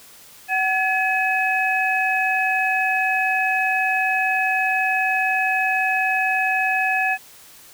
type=tone cluster; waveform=sine; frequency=754 / 1704 / 2549 Hz; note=F#5 / G#6 / D#7; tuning=+32 / +44 / +41 cents; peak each=-22 dBFS; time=0.48-7.18 s; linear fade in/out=50 ms; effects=white hiss -46 dBFS RMS until 7.73 s